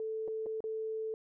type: tone with dropouts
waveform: sine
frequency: 440 Hz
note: A4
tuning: in tune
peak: -34 dBFS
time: 0-1.14 s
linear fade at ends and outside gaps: 1 ms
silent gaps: 0.278-0.282 / 0.46-0.465 / 0.605-0.64 s
effects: none